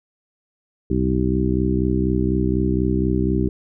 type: harmonic tone with a mistuned harmonic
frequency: 64.1 Hz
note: C2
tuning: 35 cents flat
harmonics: 1 / 2 / 3 / 4 / 5 / 6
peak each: -23 / -25 / -23 / -26 / -23 / -25 dBFS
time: 0.9-3.49 s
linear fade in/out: 5 ms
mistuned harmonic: 1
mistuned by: +82 cents
effects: none

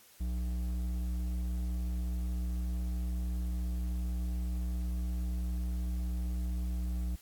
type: tone with hard clipping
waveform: triangle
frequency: 60.6 Hz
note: B1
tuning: 32 cents flat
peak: -33 dBFS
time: 0.2-7.16 s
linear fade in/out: 10 ms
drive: 12 dB
effects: white hiss -59 dBFS RMS until 7.21 s + AAC 64 kbps

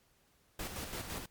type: noise with tremolo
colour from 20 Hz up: pink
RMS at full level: -40 dBFS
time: 0.59-1.26 s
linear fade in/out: 5 ms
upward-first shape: square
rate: 5.9 Hz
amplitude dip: 45%
effects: pink hiss -70 dBFS RMS until 1.3 s + MP3 96 kbps

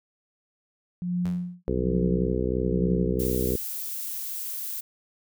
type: tone with tremolo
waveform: sine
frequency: 177.6 Hz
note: F3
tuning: 29 cents sharp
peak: -23 dBFS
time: 1.02-3.24 s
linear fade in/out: 0 ms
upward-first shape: sine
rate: 1.2 Hz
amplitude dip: 100%
type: tone with exponential decay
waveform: sawtooth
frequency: 87.31 Hz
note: F2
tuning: in tune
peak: -30 dBFS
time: 1.25-1.55 s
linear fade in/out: 0 ms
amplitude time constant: 65 ms
type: harmonic tone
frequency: 63 Hz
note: B1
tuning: 35 cents sharp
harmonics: 1 / 2 / 3 / 4 / 5 / 6 / 7 / 8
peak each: -30 / -33 / -32 / -33 / -34 / -30 / -30 / -35 dBFS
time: 1.68-3.56 s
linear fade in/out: 0 ms
type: noise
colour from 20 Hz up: violet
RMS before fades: -33 dBFS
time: 3.19-4.81 s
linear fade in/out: 10 ms
effects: none

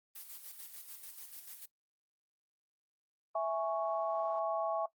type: noise with tremolo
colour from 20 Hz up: blue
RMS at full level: -47 dBFS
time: 0.15-1.66 s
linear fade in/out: 10 ms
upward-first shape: square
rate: 6.8 Hz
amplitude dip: 50%
type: chord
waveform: sine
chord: C# minor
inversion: first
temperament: equal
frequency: 659.3 / 830.6 / 1108.7 Hz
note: E5 / G#5 / C#6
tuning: 0 / 0 / 0 cents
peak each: -33 / -38 / -38 dBFS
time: 3.35-4.86 s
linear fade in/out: 5 ms
effects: noise-tail reverb RT60 0.1 s tail -19 dB re dry + Opus 24 kbps

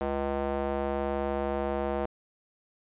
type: tone with band-pass filter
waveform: square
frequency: 69.5 Hz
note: C#2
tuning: 5 cents sharp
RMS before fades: -30 dBFS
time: 0.01-2.06 s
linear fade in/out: 0 ms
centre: 610 Hz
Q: 1.5
effects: resampled to 8000 Hz

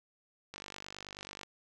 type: click train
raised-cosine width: 0.2 ms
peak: -26 dBFS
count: 45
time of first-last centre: 0.54-1.432 s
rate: 49.3 Hz
effects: none

